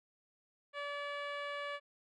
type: tone with low-pass filter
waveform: 10% pulse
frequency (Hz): 575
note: D5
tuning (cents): -37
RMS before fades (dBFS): -41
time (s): 0.73-1.8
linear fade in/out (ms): 50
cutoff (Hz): 2600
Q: 0.62
effects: none